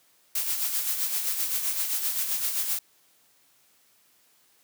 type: noise with tremolo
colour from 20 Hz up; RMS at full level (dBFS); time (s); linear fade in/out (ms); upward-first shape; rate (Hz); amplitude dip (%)
blue; -26; 0.35-2.79; 5; sine; 7.7; 50
effects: white hiss -63 dBFS RMS until 4.63 s + high-pass 100 Hz 12 dB/octave